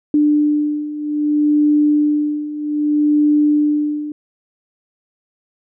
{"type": "beating tone pair", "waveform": "sine", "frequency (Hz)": [297, 297.63], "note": ["D4", "D4"], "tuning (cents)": [20, 23], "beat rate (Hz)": 0.63, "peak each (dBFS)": [-18, -14], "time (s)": [0.14, 4.12], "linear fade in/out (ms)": 2, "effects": []}